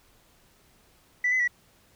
sine tone with pitch steps, 1977 / 2023 / 1942 Hz, B6 / B6 / B6, +1 / +41 / -30 cents, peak -20 dBFS, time 1.24-1.477 s, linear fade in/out 5 ms, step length 79 ms, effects tanh soft clip ceiling -18 dBFS + pink hiss -61 dBFS RMS until 1.95 s

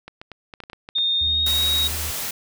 clicks, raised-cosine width 0.3 ms, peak -21 dBFS, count 10, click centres 0.08 / 0.215 / 0.317 / 0.538 / 0.603 / 0.637 / 0.699 / 0.732 / 0.889 / 0.984 s
sine tone with pitch glide, 3662 to 3791 Hz, A#7 to A#7, -32 to +28 cents, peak -18 dBFS, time 0.95-1.88 s, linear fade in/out 10 ms, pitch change +60 cents, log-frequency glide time 1.18-1.61 s
triangle tone, 77.78 Hz, D#2, in tune, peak -27 dBFS, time 1.21-2.11 s, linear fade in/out 5 ms
white noise, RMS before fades -28 dBFS, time 1.46-2.31 s, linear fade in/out 5 ms
effects none

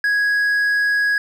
sine tone with hard clipping, 1661.2 Hz, G#6, in tune, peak -16 dBFS, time 0.04-1.18 s, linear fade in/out 2 ms, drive 3 dB, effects none

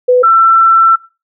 sine tone pair in turn, 498.5 / 1340.9 Hz, B4 / E6, +16 / +29 cents, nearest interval octave + perfect fourth, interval 1713 cents, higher second, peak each -4 dBFS, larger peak neither, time 0.08-0.23 / 0.23-0.96 s, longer second, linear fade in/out 10 ms, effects noise-tail reverb RT60 0.3 s tail -20 dB re dry

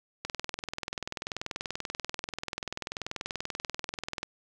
click train, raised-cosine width 0.2 ms, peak -16 dBFS, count 83, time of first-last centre 0.25-4.231 s, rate 20.6 Hz, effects none

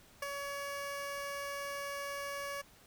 15% pulse tone with ADSR envelope, 564 Hz, C#5, 30 cents sharp, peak -27 dBFS, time 0.22-2.62 s, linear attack 6 ms, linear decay 17 ms, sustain -5 dB, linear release 13 ms, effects pink hiss -61 dBFS RMS until 2.86 s

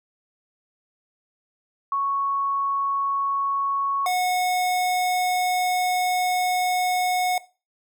sine / square tone pair in turn, 1108 / 729.7 Hz, C#6 / F#5, -1 / -24 cents, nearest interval perfect fifth, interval 723 cents, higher first, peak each -21 dBFS, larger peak neither, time 1.92-4.06 / 4.06-7.38 s, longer second, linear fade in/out 2 ms, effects noise-tail reverb RT60 0.3 s tail -17 dB re dry

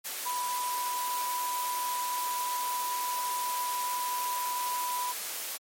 sine tone in noise, 987.8 Hz, B5, in tune, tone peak -30 dBFS, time 0.25-5.13 s, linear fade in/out 20 ms, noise white, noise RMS -36 dBFS, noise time 0.04-5.58 s, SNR +3 dB, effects high-pass 400 Hz 12 dB/octave + MP3 64 kbps

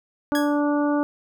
harmonic tone, 292 Hz, D4, 10 cents flat, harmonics 1 / 2 / 3 / 4 / 5, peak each -20 / -26 / -30 / -32 / -34 dBFS, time 0.32-1.03 s, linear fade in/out 0 ms
sawtooth tone with exponential decay, 1661.2 Hz, G#6, in tune, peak -20 dBFS, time 0.35-0.61 s, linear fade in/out 1 ms, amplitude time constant 55 ms
effects none

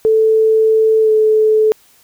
sine tone with pitch glide, 440.2 to 433.6 Hz, A4 to A4, +1 to -25 cents, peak -8 dBFS, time 0.05-1.72 s, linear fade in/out 0 ms, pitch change -26 cents, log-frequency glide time 1.01-1.11 s, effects white hiss -50 dBFS RMS until 2.03 s

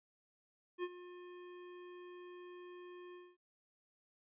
square tone with ADSR envelope, 356.9 Hz, F4, 38 cents sharp, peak -36 dBFS, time 0.78-3.37 s, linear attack 54 ms, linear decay 46 ms, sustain -15 dB, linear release 230 ms, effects resampled to 8000 Hz

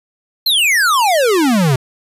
square exponential sweep, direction down, 4277 to 123.8 Hz, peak -11 dBFS, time 0.46-1.76 s, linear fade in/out 5 ms, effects resampled to 32000 Hz

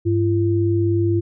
sine tone pair together, 101.23 / 340.5 Hz, G#2 / F4, -44 / -44 cents, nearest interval octave + major sixth, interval 2100 cents, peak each -18 dBFS, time 0.05-1.21 s, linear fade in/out 20 ms, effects none

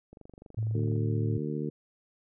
click train, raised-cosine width 2 ms, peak -35 dBFS, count 21, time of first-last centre 0.13-0.96 s, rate 24.1 Hz
sine tone, 110 Hz, A2, in tune, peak -27 dBFS, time 0.57-1.38 s, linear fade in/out 10 ms
harmonic tone, 75 Hz, D2, 37 cents sharp, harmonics 2 / 3 / 4 / 5 / 6, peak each -34 / -36 / -37 / -38 / -39 dBFS, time 0.74-1.7 s, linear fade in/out 10 ms
effects none

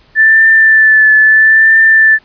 sine tone with vibrato, 1760 Hz, A6, in tune, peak -3 dBFS, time 0.15-2.19 s, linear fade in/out 50 ms, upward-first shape triangle, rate 0.76 Hz, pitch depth 28 cents each way, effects pink hiss -47 dBFS RMS until 2.24 s + resampled to 11025 Hz

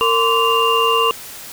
sine tone cluster, 457.7 / 1034 / 1150 / 2795 Hz, A#4 / C6 / D6 / F7, -32 / -21 / -37 / +1 cents, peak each -18 dBFS, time 0.01-1.11 s, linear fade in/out 0 ms, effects white hiss -34 dBFS RMS until 1.52 s

